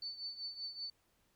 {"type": "tone with tremolo", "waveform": "sine", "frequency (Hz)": 4508, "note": "C#8", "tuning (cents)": 28, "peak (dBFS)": -38, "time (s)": [0.02, 0.9], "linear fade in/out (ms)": 2, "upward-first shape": "triangle", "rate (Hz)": 5.2, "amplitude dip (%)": 80, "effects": ["pink hiss -75 dBFS RMS until 1.35 s"]}